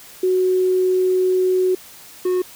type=tone pair in turn; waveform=sine / triangle; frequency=370 / 364.9 Hz; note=F#4 / F#4; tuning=0 / -24 cents; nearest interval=unison; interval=24 cents; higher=first; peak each=-14 dBFS; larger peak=neither; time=0.23-1.75 / 2.25-2.42 s; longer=first; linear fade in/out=5 ms; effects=white hiss -42 dBFS RMS until 2.55 s